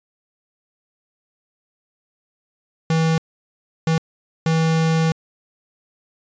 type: tone bursts at uneven times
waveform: square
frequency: 161.7 Hz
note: E3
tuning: 33 cents flat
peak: -16 dBFS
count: 3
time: 2.9-3.18 / 3.87-3.98 / 4.46-5.12 s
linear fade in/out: 2 ms
effects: resampled to 16000 Hz